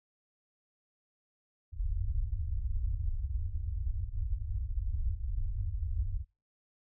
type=low-pass noise; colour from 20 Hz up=pink; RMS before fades=-33 dBFS; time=1.72-6.25 s; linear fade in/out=50 ms; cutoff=100 Hz; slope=96 dB/octave; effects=noise-tail reverb RT60 0.3 s tail -25 dB re dry

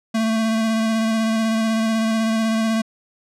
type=tone with vibrato; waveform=square; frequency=222.7 Hz; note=A3; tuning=21 cents sharp; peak=-18 dBFS; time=0.14-2.82 s; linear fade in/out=10 ms; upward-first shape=square; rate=16 Hz; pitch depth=15 cents each way; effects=low-pass 9000 Hz 12 dB/octave

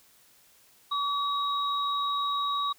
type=tone pair together; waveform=sine; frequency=1140 / 3807 Hz; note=C#6 / A#7; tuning=+48 / +36 cents; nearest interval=octave + major sixth; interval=2088 cents; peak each=-27 / -32 dBFS; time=0.91-2.73 s; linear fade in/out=10 ms; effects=white hiss -60 dBFS RMS until 2.78 s

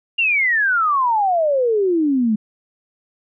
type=exponential sweep; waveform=sine; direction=down; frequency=2835 to 207.7 Hz; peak=-14 dBFS; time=0.18-2.36 s; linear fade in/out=10 ms; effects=none

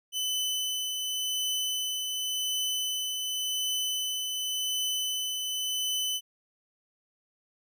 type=tone with tremolo; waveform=sawtooth; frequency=3017 Hz; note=F#7; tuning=33 cents sharp; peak=-24 dBFS; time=0.12-6.21 s; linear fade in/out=50 ms; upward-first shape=triangle; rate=0.9 Hz; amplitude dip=35%; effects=none

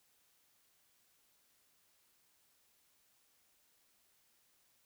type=silence; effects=white hiss -73 dBFS RMS until 4.85 s

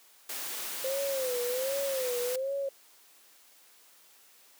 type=noise; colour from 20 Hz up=white; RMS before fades=-37 dBFS; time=0.29-2.36 s; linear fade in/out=5 ms
type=tone with vibrato; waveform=sine; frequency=520 Hz; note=C5; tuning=11 cents flat; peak=-29 dBFS; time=0.84-2.69 s; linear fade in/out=5 ms; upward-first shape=sine; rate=1.3 Hz; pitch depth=120 cents each way
effects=white hiss -59 dBFS RMS until 4.59 s + high-pass 300 Hz 12 dB/octave

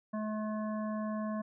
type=harmonic tone; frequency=214.7 Hz; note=A3; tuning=42 cents flat; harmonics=1 / 3 / 5 / 7 / 8; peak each=-34 / -40 / -43 / -56 / -53 dBFS; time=0.13-1.42 s; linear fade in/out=10 ms; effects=none

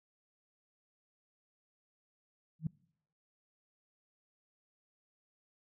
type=tone with exponential growth; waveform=sine; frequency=158.3 Hz; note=D#3; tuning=30 cents sharp; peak=-27 dBFS; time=2.59-2.67 s; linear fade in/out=5 ms; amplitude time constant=16 ms; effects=noise-tail reverb RT60 0.7 s tail -24 dB re dry

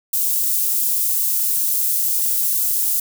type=high-pass noise; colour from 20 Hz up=white; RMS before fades=-19 dBFS; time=0.13-3 s; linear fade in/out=5 ms; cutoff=10000 Hz; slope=12 dB/octave; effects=none

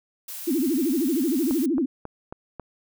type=noise; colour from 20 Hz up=blue; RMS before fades=-36 dBFS; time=0.28-1.66 s; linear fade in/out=5 ms
type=tone with vibrato; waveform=sine; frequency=293.1 Hz; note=D4; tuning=3 cents flat; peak=-20 dBFS; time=0.47-1.86 s; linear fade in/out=10 ms; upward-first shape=sine; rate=13 Hz; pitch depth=300 cents each way
type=click train; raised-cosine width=1 ms; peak=-21 dBFS; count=5; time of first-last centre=1.51-2.597 s; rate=3.68 Hz
effects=none

